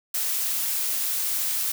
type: noise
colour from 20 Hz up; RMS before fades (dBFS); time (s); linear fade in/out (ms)
blue; -26; 0.14-1.72; 5
effects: none